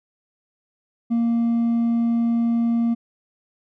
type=tone with hard clipping; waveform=sine; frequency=232.8 Hz; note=A#3; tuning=2 cents flat; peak=-18 dBFS; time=1.1-2.95 s; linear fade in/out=20 ms; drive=2 dB; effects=none